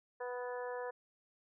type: harmonic tone with a mistuned harmonic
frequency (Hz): 246.9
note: B3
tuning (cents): 0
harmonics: 2 / 3 / 4 / 5 / 6 / 7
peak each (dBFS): -40 / -48 / -46 / -56 / -53 / -50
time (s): 0.2-0.91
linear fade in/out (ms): 10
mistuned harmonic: 5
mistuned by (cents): +15
effects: none